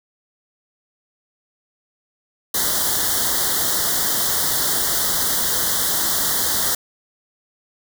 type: band-stop noise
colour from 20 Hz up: white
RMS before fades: -20 dBFS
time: 2.54-6.75 s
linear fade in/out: 5 ms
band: 2000 to 3100 Hz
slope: 96 dB/octave
effects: none